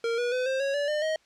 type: tone with pitch steps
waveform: square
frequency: 462.9 / 483.7 / 505.4 / 528.1 / 551.8 / 576.5 / 602.4 / 629.4 Hz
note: A#4 / B4 / B4 / C5 / C#5 / D5 / D5 / D#5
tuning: -12 / -36 / +40 / +16 / -8 / -32 / +44 / +20 cents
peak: -26 dBFS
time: 0.04-1.16 s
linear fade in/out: 2 ms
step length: 140 ms
effects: white hiss -63 dBFS RMS until 1.25 s + low-pass 5000 Hz 12 dB/octave